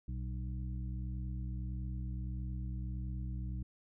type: harmonic tone with a mistuned harmonic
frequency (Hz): 61.6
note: B1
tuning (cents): -4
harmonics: 1 / 2 / 3 / 5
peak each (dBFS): -38 / -42 / -47 / -54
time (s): 0.08-3.63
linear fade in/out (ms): 5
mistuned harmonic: 3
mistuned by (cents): +67
effects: none